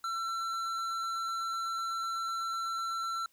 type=tone with tanh clipping; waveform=triangle; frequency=1346 Hz; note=E6; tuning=36 cents sharp; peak=-34 dBFS; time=0.04-3.26 s; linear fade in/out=2 ms; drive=16 dB; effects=white hiss -69 dBFS RMS until 3.32 s